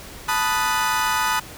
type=chord; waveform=35% pulse; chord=B dominant seventh; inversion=third; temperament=equal; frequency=880 / 987.8 / 1244.5 / 1480 Hz; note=A5 / B5 / D#6 / F#6; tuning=0 / 0 / 0 / 0 cents; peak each=-23 / -23 / -23 / -24 dBFS; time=0.28-1.4 s; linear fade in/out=10 ms; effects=pink hiss -39 dBFS RMS until 1.57 s